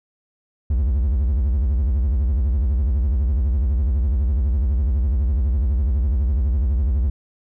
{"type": "tone with vibrato", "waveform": "triangle", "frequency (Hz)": 65.41, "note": "C2", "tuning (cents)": 0, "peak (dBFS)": -14, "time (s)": [0.7, 7.1], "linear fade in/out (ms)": 5, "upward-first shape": "sine", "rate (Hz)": 12, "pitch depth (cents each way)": 280, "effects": []}